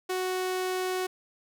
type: tone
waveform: sawtooth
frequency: 370 Hz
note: F#4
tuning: in tune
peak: -24 dBFS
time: 0.09-1.07 s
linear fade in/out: 10 ms
effects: none

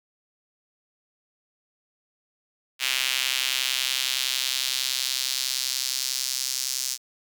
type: tone with high-pass filter sweep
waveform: sawtooth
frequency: 130.8 Hz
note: C3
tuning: in tune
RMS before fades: -27 dBFS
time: 2.79-6.98 s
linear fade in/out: 50 ms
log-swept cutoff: 2700 to 5600 Hz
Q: 1.8
effects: none

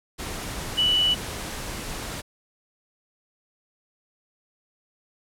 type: tone in noise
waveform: sine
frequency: 2960 Hz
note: F#7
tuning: in tune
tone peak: -18 dBFS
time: 0.77-1.15 s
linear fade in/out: 20 ms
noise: pink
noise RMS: -33 dBFS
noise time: 0.18-2.22 s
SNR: +12 dB
effects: low-pass 12000 Hz 12 dB/octave

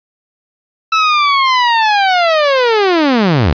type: linear sweep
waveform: sawtooth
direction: down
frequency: 1318.5 to 61.4 Hz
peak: -5 dBFS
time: 0.92-3.53 s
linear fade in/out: 5 ms
effects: resampled to 11025 Hz + 7-bit

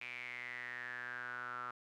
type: tone with band-pass filter sweep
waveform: sawtooth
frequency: 123 Hz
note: B2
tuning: 7 cents flat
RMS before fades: -45 dBFS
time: 0.01-1.71 s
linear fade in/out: 5 ms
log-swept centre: 2400 to 1300 Hz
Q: 9.7
effects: none

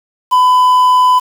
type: tone with quantisation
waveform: triangle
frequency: 1004 Hz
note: B5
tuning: 28 cents sharp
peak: -4 dBFS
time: 0.31-1.2 s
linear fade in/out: 20 ms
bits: 5
effects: none

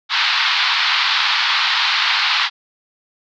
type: band-pass noise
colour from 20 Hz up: white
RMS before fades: -17 dBFS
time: 0.09-2.5 s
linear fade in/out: 50 ms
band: 860 to 4500 Hz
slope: 48 dB/octave
effects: none

